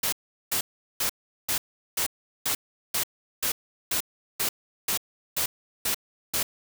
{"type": "noise bursts", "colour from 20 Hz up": "white", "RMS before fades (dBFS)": -26, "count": 14, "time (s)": [0.03, 6.43], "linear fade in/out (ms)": 5, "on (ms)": 95, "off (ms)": 390, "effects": []}